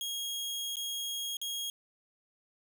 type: tone with dropouts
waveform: sawtooth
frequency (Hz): 3276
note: G#7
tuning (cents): -24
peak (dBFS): -31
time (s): 0.01-1.7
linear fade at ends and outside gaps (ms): 1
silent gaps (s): 0.757-0.768 / 1.369-1.415
effects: none